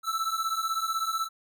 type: beating tone pair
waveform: square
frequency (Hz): 1314 / 1330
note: E6 / E6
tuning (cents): -6 / +15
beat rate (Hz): 16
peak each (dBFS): -31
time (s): 0.03-1.29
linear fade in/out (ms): 50
effects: none